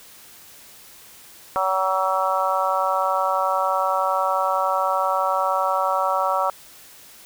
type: harmonic tone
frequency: 189.2 Hz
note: F#3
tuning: 39 cents sharp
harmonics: 3 / 4 / 5 / 6 / 7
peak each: -25 / -25 / -25 / -25 / -25 dBFS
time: 1.56-6.5 s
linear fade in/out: 0 ms
effects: white hiss -46 dBFS RMS until 7.25 s